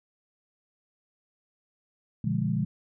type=chord; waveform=sine; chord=B diminished seventh; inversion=none; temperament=equal with one note detuned; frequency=120.58 / 146.83 / 174.61 / 207.7 Hz; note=B2 / D3 / F3 / Ab3; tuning=-41 / 0 / 0 / 0 cents; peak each=-30 dBFS; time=2.24-2.65 s; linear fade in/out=5 ms; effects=none